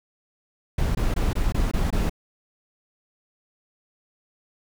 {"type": "noise bursts", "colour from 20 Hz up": "brown", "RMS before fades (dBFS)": -22, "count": 7, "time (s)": [0.78, 2.096], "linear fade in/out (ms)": 5, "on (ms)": 170, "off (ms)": 21, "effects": []}